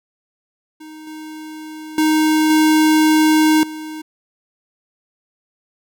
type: tone with level steps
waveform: square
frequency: 311.1 Hz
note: D#4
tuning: in tune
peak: -35 / -31 / -13 / -11 / -28 dBFS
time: 0.8-4.02 s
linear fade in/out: 10 ms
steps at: 1.07 / 1.98 / 2.5 / 3.63 s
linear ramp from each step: 2 ms
effects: none